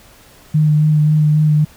sine tone with vibrato, 152.3 Hz, D#3, 37 cents flat, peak -9 dBFS, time 0.54-1.65 s, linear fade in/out 10 ms, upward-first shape sine, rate 3.7 Hz, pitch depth 18 cents each way, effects pink hiss -45 dBFS RMS until 1.76 s

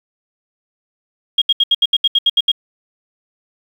sine tone bursts, 3259 Hz, G#7, 33 cents flat, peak -9 dBFS, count 11, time 1.38-2.517 s, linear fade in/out 5 ms, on 37 ms, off 73 ms, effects 7-bit

